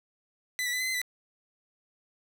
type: tone with pitch steps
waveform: sawtooth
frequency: 2002 / 1952 / 2002 / 2038 / 2054 / 1986 Hz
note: B6 / B6 / B6 / C7 / C7 / B6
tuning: +23 / -21 / +23 / -46 / -33 / +9 cents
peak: -25 dBFS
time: 0.59-1.016 s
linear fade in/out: 0 ms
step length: 71 ms
effects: none